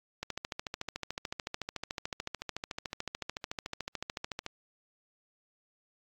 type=click train; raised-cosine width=0.2 ms; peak=-18 dBFS; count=59; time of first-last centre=0.23-4.464 s; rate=13.7 Hz; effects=AAC 64 kbps